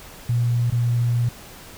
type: tone with dropouts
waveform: sine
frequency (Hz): 119.7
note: A#2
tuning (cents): +46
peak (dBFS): -17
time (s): 0.29-1.29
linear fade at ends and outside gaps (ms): 5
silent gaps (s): 0.702-0.722
effects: pink hiss -42 dBFS RMS until 1.77 s